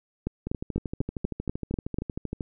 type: two click trains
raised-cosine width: 3 ms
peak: -14 / -18 dBFS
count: 8 / 26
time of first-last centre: 0.27-1.986 / 0.47-2.408 s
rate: 4.08 / 12.9 Hz
effects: none